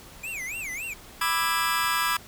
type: tone with vibrato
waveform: square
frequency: 2349 Hz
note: D7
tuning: in tune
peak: -32 dBFS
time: 0.23-0.94 s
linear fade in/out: 10 ms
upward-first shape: sine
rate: 3.6 Hz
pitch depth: 280 cents each way
type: chord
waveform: sawtooth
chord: E dominant seventh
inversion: second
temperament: just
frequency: 988.9 / 1186.7 / 1318.5 / 1648.1 Hz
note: B5 / D6 / E6 / G#6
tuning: +2 / +18 / 0 / -14 cents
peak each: -25 dBFS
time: 1.21-2.17 s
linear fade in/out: 5 ms
effects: pink hiss -47 dBFS RMS until 2.27 s